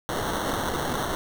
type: noise with sample-and-hold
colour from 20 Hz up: blue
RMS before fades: -28 dBFS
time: 0.09-1.15 s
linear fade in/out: 0 ms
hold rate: 2450 Hz
effects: none